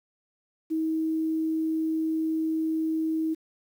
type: tone with quantisation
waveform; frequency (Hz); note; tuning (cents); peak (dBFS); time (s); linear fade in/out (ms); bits
sine; 319; D#4; +43; -24; 0.7-3.35; 20; 9
effects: none